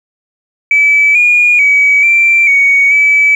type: tone with pitch steps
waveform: sine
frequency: 2301 / 2435 / 2274 / 2351 / 2238 / 2296 Hz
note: D7 / D#7 / C#7 / D7 / C#7 / D7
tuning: -36 / -38 / +44 / +1 / +16 / -40 cents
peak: -4 dBFS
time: 0.71-3.35 s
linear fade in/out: 2 ms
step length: 440 ms
effects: tanh soft clip ceiling 0 dBFS + 7-bit